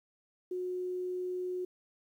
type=tone; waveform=sine; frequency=363.9 Hz; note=F#4; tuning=29 cents flat; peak=-33 dBFS; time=0.51-1.65 s; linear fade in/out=5 ms; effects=11-bit

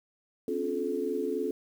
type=tone cluster; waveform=sine; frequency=260.9 / 284.5 / 353 / 432 Hz; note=C4 / C#4 / F4 / A4; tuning=-5 / +45 / +19 / -32 cents; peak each=-36 / -36 / -34 / -31 dBFS; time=0.48-1.51 s; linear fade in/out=2 ms; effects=9-bit

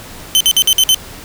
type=tone bursts; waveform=sawtooth; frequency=3069 Hz; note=G7; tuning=37 cents flat; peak=-4 dBFS; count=6; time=0.35-0.945 s; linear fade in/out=0 ms; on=55 ms; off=53 ms; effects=pink hiss -33 dBFS RMS until 1.24 s

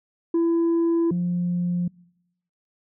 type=tone pair in turn; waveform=sine; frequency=334.9 / 176.03 Hz; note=E4 / F3; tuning=+27 / +14 cents; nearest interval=major seventh; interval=1113 cents; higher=first; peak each=-15 / -20 dBFS; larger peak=first; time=0.34-1.11 / 1.11-1.88 s; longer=neither; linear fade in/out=5 ms; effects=noise-tail reverb RT60 0.9 s tail -26 dB re dry + tanh soft clip ceiling -17 dBFS

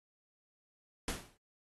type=noise with exponential decay; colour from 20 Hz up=pink; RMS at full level=-34 dBFS; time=1.08-1.37 s; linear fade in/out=2 ms; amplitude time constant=61 ms; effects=AAC 32 kbps

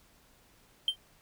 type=tone with exponential decay; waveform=triangle; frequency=3136 Hz; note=G7; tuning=in tune; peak=-18 dBFS; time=0.88-0.96 s; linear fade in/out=2 ms; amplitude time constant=17 ms; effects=tanh soft clip ceiling -19 dBFS + pink hiss -63 dBFS RMS until 1.21 s

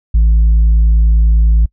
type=tone; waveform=sine; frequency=55 Hz; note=A1; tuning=in tune; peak=-3 dBFS; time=0.14-1.66 s; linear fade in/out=10 ms; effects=noise-tail reverb RT60 0.1 s tail -26 dB re dry + tanh soft clip ceiling -5 dBFS

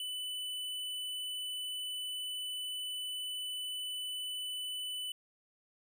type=tone with hard clipping; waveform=triangle; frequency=2991 Hz; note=F#7; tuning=18 cents sharp; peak=-38 dBFS; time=0-5.12 s; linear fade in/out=2 ms; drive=16 dB; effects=none

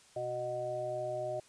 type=harmonic tone; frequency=123.47 Hz; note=B2; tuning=in tune; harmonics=1 / 3 / 5 / 6; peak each=-46 / -43 / -35 / -43 dBFS; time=0.16-1.4 s; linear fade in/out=5 ms; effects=white hiss -61 dBFS RMS until 1.48 s + resampled to 22050 Hz

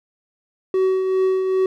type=tone with tremolo; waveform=triangle; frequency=377.2 Hz; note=F#4; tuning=33 cents sharp; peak=-12 dBFS; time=0.74-1.66 s; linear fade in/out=2 ms; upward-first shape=triangle; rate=2.5 Hz; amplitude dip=45%; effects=none

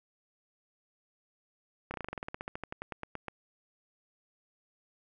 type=slowing click train; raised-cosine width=0.5 ms; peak=-22 dBFS; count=21; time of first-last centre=1.91-3.283 s; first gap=30 ms; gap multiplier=1.08; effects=none

